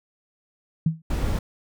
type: tone with exponential decay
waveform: sine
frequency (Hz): 161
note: E3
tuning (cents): -41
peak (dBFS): -14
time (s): 0.86-1.02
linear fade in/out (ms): 5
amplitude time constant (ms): 34
type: noise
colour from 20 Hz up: brown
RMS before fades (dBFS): -24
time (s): 1.1-1.39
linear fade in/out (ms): 5
effects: none